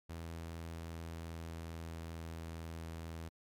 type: tone with pitch glide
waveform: sawtooth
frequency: 82.8 to 82.04 Hz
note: E2 to E2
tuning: +8 to -8 cents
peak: -39 dBFS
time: 0.09-3.29 s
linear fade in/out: 10 ms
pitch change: -16 cents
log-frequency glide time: 0.61-2.74 s
effects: MP3 96 kbps